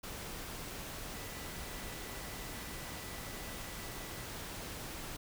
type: tone in noise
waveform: sine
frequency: 1975.5 Hz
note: B6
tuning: in tune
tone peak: -55 dBFS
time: 1.14-4.26 s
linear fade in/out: 10 ms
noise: pink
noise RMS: -44 dBFS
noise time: 0.03-5.17 s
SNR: -14 dB
effects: none